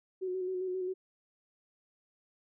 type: tone with vibrato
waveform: sine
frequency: 370 Hz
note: F#4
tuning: in tune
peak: -32 dBFS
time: 0.21-0.94 s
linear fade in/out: 20 ms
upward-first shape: square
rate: 7.5 Hz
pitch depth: 25 cents each way
effects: none